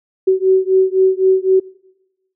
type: beating tone pair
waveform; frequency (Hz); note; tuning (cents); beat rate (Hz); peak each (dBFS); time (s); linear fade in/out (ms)
sine; 376.4 / 380.3; F#4 / F#4; +30 / +48; 3.9; -13; 0.27-1.6; 10
effects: noise-tail reverb RT60 1.0 s tail -23 dB re dry